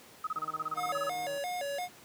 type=tone bursts; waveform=sine; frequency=1270 Hz; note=D#6; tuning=35 cents sharp; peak=-30 dBFS; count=15; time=0.24-1.097 s; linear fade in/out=5 ms; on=31 ms; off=28 ms
type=click train; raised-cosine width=1 ms; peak=-36 dBFS; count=160; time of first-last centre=0.36-1.379 s; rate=156 Hz
type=tone with vibrato; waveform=square; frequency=637 Hz; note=D#5; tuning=41 cents sharp; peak=-34 dBFS; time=0.75-1.89 s; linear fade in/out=50 ms; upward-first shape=square; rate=2.9 Hz; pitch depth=210 cents each way
effects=pink hiss -54 dBFS RMS until 2.04 s + high-pass 150 Hz 12 dB/octave